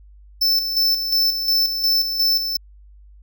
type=tone with tremolo; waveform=square; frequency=5290 Hz; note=E8; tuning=5 cents sharp; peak=-15 dBFS; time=0.41-2.57 s; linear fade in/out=10 ms; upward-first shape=square; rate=2.8 Hz; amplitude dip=55%; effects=added 50 Hz sine -43 dBFS peak until 3.22 s